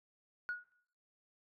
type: tone with exponential decay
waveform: sine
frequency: 1454 Hz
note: F#6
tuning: 31 cents flat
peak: -32 dBFS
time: 0.49-0.72 s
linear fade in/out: 0 ms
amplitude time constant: 49 ms
effects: noise-tail reverb RT60 0.6 s tail -17 dB re dry + tanh soft clip ceiling -31 dBFS